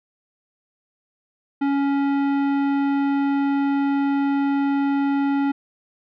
sine tone with tanh clipping, 279.2 Hz, C#4, 13 cents sharp, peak -20 dBFS, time 1.61-5.52 s, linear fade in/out 10 ms, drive 15 dB, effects none

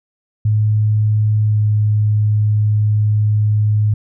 sine tone with pitch glide, 106.9 to 105.92 Hz, A2 to G#2, -49 to +35 cents, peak -11 dBFS, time 0.45-3.94 s, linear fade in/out 5 ms, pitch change -16 cents, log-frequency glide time 1.44-1.61 s, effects none

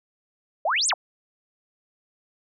sine exponential two-way sweep, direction up then down, 565 to 9530 to 565 Hz, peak -20 dBFS, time 0.65-0.94 s, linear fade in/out 5 ms, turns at 0.88 s, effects none

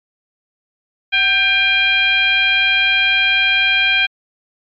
sine tone with frequency modulation, 2400 Hz, D7, 37 cents sharp, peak -11 dBFS, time 1.12-4.07 s, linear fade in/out 20 ms, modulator 821 Hz, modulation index 1.1, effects MP3 96 kbps

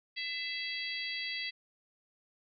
harmonic tone with a mistuned harmonic, 659.3 Hz, E5, in tune, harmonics 3 / 4 / 5 / 6 / 7, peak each -39 / -42 / -42 / -45 / -41 dBFS, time 0.16-1.51 s, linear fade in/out 20 ms, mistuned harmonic 3, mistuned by +32 cents, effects none

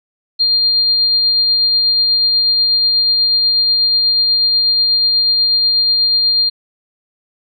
sine tone with tremolo, 4200 Hz, C8, 6 cents sharp, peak -9 dBFS, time 0.39-6.5 s, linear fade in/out 20 ms, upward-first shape triangle, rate 8.2 Hz, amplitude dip 25%, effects none

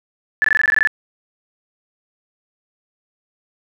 sine tone bursts, 1737 Hz, A6, 23 cents flat, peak -11 dBFS, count 11, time 0.42-0.873 s, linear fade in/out 0 ms, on 23 ms, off 20 ms, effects none

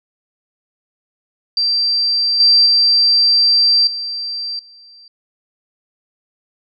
sine tone with level steps, 4700 Hz, D8, 1 cent sharp, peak -13 / -7 / -9 / -21 / -40 dBFS, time 1.57-5.08 s, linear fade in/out 2 ms, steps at 2.4 / 2.66 / 3.87 / 4.59 s, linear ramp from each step 2 ms, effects none

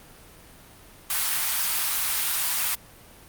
white high-pass noise, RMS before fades -25 dBFS, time 1.1-2.75 s, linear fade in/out 2 ms, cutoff 820 Hz, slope 24 dB/octave, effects pink hiss -49 dBFS RMS until 3.28 s + Opus 32 kbps

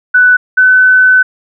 sine tone pair in turn, 1491 / 1510.1 Hz, F#6 / F#6, +13 / +35 cents, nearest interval unison, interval 22 cents, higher second, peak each -3 dBFS, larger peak neither, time 0.14-0.37 / 0.57-1.23 s, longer second, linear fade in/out 10 ms, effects none

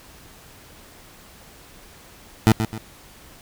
20% pulse tone with echo, 110 Hz, A2, in tune, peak -6 dBFS, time 2.47-2.52 s, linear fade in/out 0 ms, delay 130 ms, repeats 2, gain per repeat -9 dB, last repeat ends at 2.78 s, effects pink hiss -47 dBFS RMS until 3.41 s

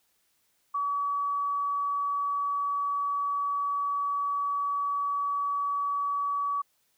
sine tone, 1139 Hz, C#6, 47 cents sharp, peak -26 dBFS, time 0.74-6.62 s, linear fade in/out 10 ms, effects white hiss -71 dBFS RMS until 6.97 s

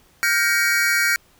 square chord, G half-diminished seventh, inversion third, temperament just, 1411.2 / 1568 / 1881.6 / 2258 Hz, F6 / G6 / Bb6 / Db7, +18 / 0 / +16 / +31 cents, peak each -23 dBFS, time 0.23-1.16 s, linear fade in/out 0 ms, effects pink hiss -56 dBFS RMS until 1.39 s

